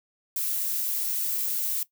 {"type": "noise", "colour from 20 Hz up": "violet", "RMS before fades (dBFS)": -28, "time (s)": [0.36, 1.83], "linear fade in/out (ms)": 2, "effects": ["noise-tail reverb RT60 0.1 s tail -18 dB re dry"]}